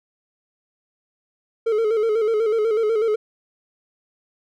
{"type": "tone with vibrato", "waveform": "triangle", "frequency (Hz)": 440, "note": "A4", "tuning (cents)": 0, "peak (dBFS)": -15, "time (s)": [1.66, 3.16], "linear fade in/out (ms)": 10, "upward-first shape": "square", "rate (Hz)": 8.1, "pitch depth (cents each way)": 62, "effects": []}